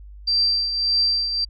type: tone with tremolo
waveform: sine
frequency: 4699 Hz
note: D8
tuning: in tune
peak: -15 dBFS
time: 0.27-1.45 s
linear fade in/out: 10 ms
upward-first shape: triangle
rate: 1.7 Hz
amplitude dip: 60%
effects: added 50 Hz sine -38 dBFS peak until 1.49 s